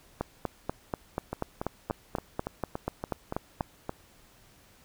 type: two click trains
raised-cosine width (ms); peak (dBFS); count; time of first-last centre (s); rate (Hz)
1; -15 / -18; 15 / 10; 0.21-3.608 / 1.33-3.894; 4.12 / 3.51
effects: pink hiss -59 dBFS RMS until 4.84 s